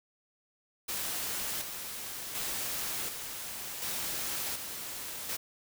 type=noise with tremolo; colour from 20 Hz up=white; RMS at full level=-35 dBFS; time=0.88-5.37 s; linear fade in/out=10 ms; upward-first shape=square; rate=0.68 Hz; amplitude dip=45%; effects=none